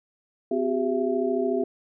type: tone cluster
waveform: sine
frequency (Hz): 255.2 / 371 / 404.7 / 670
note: C4 / F#4 / G#4 / E5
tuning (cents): -43 / +5 / -45 / +28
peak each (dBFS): -28 / -27 / -26 / -30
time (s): 0.51-1.64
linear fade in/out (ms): 5
effects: none